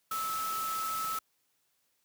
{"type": "tone in noise", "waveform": "sine", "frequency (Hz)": 1304, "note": "E6", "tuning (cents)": -19, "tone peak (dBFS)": -32, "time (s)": [0.11, 1.19], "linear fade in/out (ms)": 5, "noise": "white", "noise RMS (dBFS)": -40, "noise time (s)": [0.11, 1.19], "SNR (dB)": 5, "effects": ["white hiss -75 dBFS RMS until 2.04 s", "high-pass 60 Hz 12 dB/octave"]}